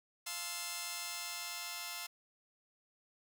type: chord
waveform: 5% pulse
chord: F major seventh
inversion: none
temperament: just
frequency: 698.5 / 873.1 / 1047.7 / 1309.6 Hz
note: F5 / A5 / C6 / E6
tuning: 0 / -14 / +2 / -12 cents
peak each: -35 / -37 / -34 / -35 dBFS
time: 0.26-2.07 s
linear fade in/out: 10 ms
effects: none